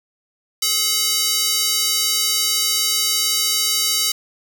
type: tone with high-pass filter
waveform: square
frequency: 426.7 Hz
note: G#4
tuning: 47 cents sharp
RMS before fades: -19 dBFS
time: 0.62-4.12 s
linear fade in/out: 5 ms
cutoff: 4400 Hz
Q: 1.2
effects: none